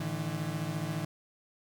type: chord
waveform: 35% pulse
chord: A suspended fourth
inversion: none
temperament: equal with one note detuned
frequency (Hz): 110 / 150.44 / 164.81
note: A2 / D3 / E3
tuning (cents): 0 / +42 / 0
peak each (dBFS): -39 / -34 / -34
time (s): 0-1.05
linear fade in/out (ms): 5
effects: 11-bit